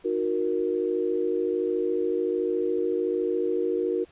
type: chord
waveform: sine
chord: D# minor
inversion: none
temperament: equal with one note detuned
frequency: 311.1 / 364.9 / 466.2 Hz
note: D#4 / F#4 / A#4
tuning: 0 / -24 / 0 cents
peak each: -31 / -26 / -27 dBFS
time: 0.04-4.05 s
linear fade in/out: 20 ms
effects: pink hiss -57 dBFS RMS until 4.11 s + resampled to 8000 Hz